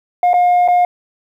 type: tone with dropouts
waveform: sine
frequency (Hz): 713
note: F5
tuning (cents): +36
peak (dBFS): -6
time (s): 0.23-0.85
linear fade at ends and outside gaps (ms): 2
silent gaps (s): 0.333-0.34 / 0.678-0.684
effects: tanh soft clip ceiling -8 dBFS + 8-bit